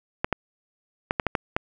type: clicks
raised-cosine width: 0.5 ms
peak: -7 dBFS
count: 7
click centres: 0.245 / 0.327 / 1.109 / 1.198 / 1.267 / 1.352 / 1.565 s
effects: none